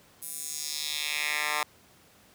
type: tone with high-pass filter sweep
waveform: 10% pulse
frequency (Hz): 150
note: D3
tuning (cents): +37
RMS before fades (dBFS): -32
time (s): 0.22-1.63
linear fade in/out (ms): 2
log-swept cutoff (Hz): 11000 to 1200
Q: 1.9
effects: pink hiss -58 dBFS RMS until 2.34 s + high-pass 80 Hz 12 dB/octave